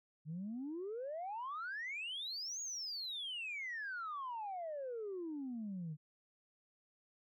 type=exponential two-way sweep; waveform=sine; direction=up then down; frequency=146.83 to 6760 to 146.83 Hz; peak=-39 dBFS; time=0.25-5.97 s; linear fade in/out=50 ms; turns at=2.61 s; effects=tanh soft clip ceiling -37 dBFS